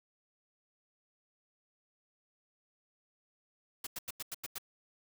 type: noise bursts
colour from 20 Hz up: white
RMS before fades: -40 dBFS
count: 7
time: 3.84-4.583 s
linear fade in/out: 5 ms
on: 29 ms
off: 90 ms
effects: none